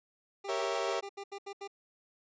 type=tone bursts; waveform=25% pulse; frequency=398.5 Hz; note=G4; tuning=28 cents sharp; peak=-36 dBFS; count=9; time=0.44-1.677 s; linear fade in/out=10 ms; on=69 ms; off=77 ms
type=chord; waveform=30% pulse; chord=G diminished seventh; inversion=none; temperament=equal; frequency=392 / 466.2 / 554.4 / 659.3 Hz; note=G4 / Bb4 / Db5 / Fb5; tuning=0 / 0 / 0 / 0 cents; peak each=-34 dBFS; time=0.48-1.01 s; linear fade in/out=20 ms
effects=resampled to 16000 Hz